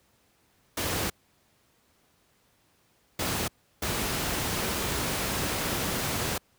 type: noise bursts at uneven times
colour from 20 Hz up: pink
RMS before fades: -29 dBFS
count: 3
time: 0.77-1.1 / 3.19-3.48 / 3.82-6.38 s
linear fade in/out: 5 ms
effects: pink hiss -66 dBFS RMS until 6.58 s + high-pass 60 Hz 12 dB/octave